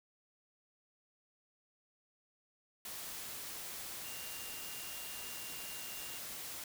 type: tone in noise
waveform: sine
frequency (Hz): 2794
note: F7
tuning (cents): 0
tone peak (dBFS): -52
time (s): 4.04-6.18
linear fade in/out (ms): 2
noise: white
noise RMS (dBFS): -45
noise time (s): 2.85-6.64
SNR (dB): -10
effects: none